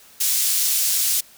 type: high-pass noise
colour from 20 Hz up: pink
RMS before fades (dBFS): -20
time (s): 0.2-1.21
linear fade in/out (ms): 10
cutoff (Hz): 5900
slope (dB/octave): 12
effects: white hiss -49 dBFS RMS until 1.37 s